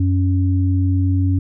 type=tone pair together; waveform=sine; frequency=92.8 / 278.1 Hz; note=F#2 / C#4; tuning=+6 / +6 cents; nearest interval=octave + perfect fifth; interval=1900 cents; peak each=-14 / -21 dBFS; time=0-1.39 s; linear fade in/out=5 ms; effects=none